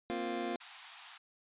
25% pulse chord, Bb suspended second, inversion none, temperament just, 233.1 / 262.2 / 349.6 Hz, Bb3 / C4 / F4, 0 / +4 / +2 cents, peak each -37 / -38 / -34 dBFS, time 0.1-0.56 s, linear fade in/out 0 ms
white high-pass noise, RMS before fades -46 dBFS, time 0.6-1.18 s, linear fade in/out 10 ms, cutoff 700 Hz, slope 96 dB/octave
effects resampled to 8000 Hz

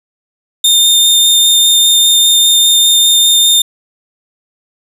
sawtooth tone with vibrato, 3630 Hz, A#7, 47 cents flat, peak -3 dBFS, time 0.64-3.62 s, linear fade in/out 5 ms, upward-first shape triangle, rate 5 Hz, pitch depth 8 cents each way, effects none

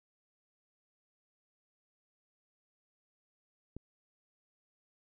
click, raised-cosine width 3 ms, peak -30 dBFS, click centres 3.766 s, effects none

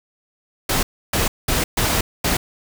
pink noise bursts at uneven times, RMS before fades -19 dBFS, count 5, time 0.69-0.83 / 1.13-1.28 / 1.48-1.64 / 1.77-2.01 / 2.24-2.37 s, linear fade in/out 5 ms, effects none

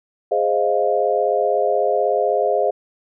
sine chord, F minor seventh, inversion first, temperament equal, 415.3 / 523.3 / 622.3 / 698.5 Hz, Ab4 / C5 / Eb5 / F5, 0 / 0 / 0 / 0 cents, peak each -21 dBFS, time 0.31-2.71 s, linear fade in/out 10 ms, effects none

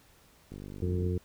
click train, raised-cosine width 3 ms, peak -30 dBFS, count 28, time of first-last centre 0.52-1.065 s, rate 49.5 Hz
harmonic tone, 89.9 Hz, F#2, 49 cents flat, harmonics 1 / 2 / 3 / 4 / 5, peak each -29 / -35 / -42 / -36 / -39 dBFS, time 0.82-1.18 s, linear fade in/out 5 ms
effects pink hiss -61 dBFS RMS until 1.24 s

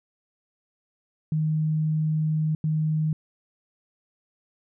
sine tone bursts at uneven times, 155.6 Hz, D#3, in tune, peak -21 dBFS, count 2, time 1.32-2.55 / 2.64-3.13 s, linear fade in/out 2 ms, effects none

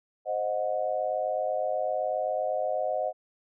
sine chord, C diminished, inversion none, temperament equal with one note detuned, 523.3 / 622.3 / 730.2 Hz, C5 / Eb5 / Gb5, 0 / 0 / -23 cents, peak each -32 / -29 / -31 dBFS, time 0.25-3.13 s, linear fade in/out 50 ms, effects none

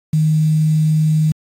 sine tone with quantisation, 155.56 Hz, D#3, in tune, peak -11 dBFS, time 0.13-1.32 s, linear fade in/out 5 ms, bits 6, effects AAC 48 kbps

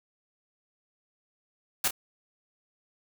white noise with echo, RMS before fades -25 dBFS, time 1.84-1.88 s, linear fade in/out 5 ms, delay 29 ms, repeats 1, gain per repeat -9 dB, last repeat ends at 1.909 s, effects none

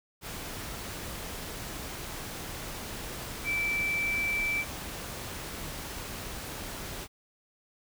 sine tone in noise, 2328 Hz, D7, 16 cents flat, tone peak -27 dBFS, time 3.44-4.65 s, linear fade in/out 50 ms, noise pink, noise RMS -39 dBFS, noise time 0.21-7.08 s, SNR +9 dB, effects none

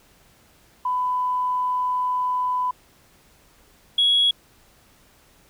sine tone pair in turn, 1000 / 3336 Hz, B5 / G#7, +21 / +7 cents, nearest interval octave + major sixth, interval 2086 cents, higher second, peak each -20 / -14 dBFS, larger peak second, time 0.85-2.71 / 3.98-4.31 s, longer first, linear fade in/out 5 ms, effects tanh soft clip ceiling -11 dBFS + pink hiss -56 dBFS RMS until 5.49 s

